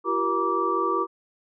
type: tone cluster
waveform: sine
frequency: 339.8 / 385 / 474.4 / 950 / 1164 Hz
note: F4 / G4 / A#4 / A#5 / D6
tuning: -47 / -31 / +30 / +33 / -16 cents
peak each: -29 / -28 / -31 / -32 / -24 dBFS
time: 0.04-1.07 s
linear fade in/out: 50 ms
effects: none